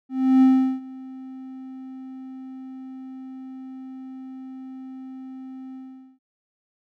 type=tone with ADSR envelope; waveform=triangle; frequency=261.6 Hz; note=C4; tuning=in tune; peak=-9 dBFS; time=0.09-6.19 s; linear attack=330 ms; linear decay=380 ms; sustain=-24 dB; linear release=440 ms; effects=none